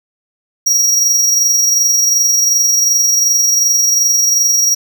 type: tone with amplitude modulation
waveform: square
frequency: 5680 Hz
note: F8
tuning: 28 cents sharp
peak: -8 dBFS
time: 0.66-4.75 s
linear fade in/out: 10 ms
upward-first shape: sine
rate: 22.7 Hz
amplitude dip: 35%
effects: none